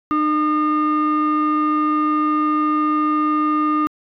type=tone pair together; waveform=sine; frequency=303.3 / 1217.4 Hz; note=D#4 / D#6; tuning=-44 / -38 cents; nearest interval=2 octaves; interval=2406 cents; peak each=-16 dBFS; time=0.11-3.87 s; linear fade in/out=0 ms; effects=tanh soft clip ceiling -12 dBFS